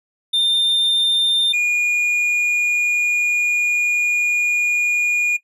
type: tone pair in turn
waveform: triangle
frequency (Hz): 3607 / 2437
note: A7 / D#7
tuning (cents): +42 / -37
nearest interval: perfect fifth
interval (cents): 679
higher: first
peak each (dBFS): -13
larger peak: neither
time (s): 0.33-1.53 / 1.53-5.37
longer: second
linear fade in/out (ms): 10
effects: noise-tail reverb RT60 0.1 s tail -17 dB re dry + resampled to 32000 Hz